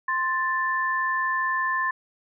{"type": "tone pair together", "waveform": "sine", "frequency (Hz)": [1048, 1762.5], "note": ["C6", "A6"], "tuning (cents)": [2, 2], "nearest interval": "major sixth", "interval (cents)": 900, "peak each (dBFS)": -25, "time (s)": [0.08, 1.91], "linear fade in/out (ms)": 5, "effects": []}